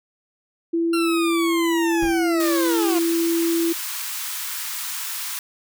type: tone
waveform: sine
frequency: 334.3 Hz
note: E4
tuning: 24 cents sharp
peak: -18 dBFS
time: 0.73-3.73 s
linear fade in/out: 10 ms
type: linear sweep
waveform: 20% pulse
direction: down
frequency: 1379 to 340.1 Hz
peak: -19 dBFS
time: 0.93-2.99 s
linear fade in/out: 5 ms
type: noise with exponential decay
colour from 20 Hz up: brown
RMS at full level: -27 dBFS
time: 2.02-2.31 s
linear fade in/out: 2 ms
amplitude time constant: 61 ms
type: high-pass noise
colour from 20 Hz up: white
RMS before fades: -29 dBFS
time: 2.4-5.39 s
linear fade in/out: 2 ms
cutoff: 910 Hz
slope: 48 dB/octave
effects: none